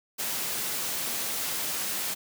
white high-pass noise, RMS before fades -31 dBFS, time 0.18-2.15 s, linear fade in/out 20 ms, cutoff 120 Hz, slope 12 dB/octave, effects none

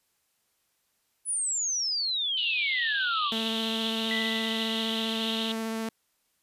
sine exponential sweep, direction down, 10190 to 1108.7 Hz, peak -26 dBFS, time 1.25-3.32 s, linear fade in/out 50 ms
pink band-pass noise, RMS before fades -33 dBFS, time 2.37-5.52 s, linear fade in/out 5 ms, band 2800 to 4000 Hz, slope 96 dB/octave
sawtooth tone with vibrato, 223.5 Hz, A3, 27 cents sharp, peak -26 dBFS, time 3.32-5.89 s, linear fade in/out 2 ms, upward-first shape sine, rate 15 Hz, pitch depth 9 cents each way
sine tone with exponential decay, 1985 Hz, B6, 8 cents sharp, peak -28 dBFS, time 4.11-5.86 s, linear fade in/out 0 ms, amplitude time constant 380 ms
effects white hiss -73 dBFS RMS until 6.42 s + resampled to 32000 Hz

